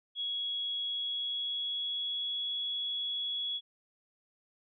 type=tone with pitch glide; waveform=sine; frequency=3336 to 3363 Hz; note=G#7 to G#7; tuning=+7 to +21 cents; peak=-32 dBFS; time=0.15-3.61 s; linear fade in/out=50 ms; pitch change=+14 cents; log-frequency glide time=0.83-2.54 s; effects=none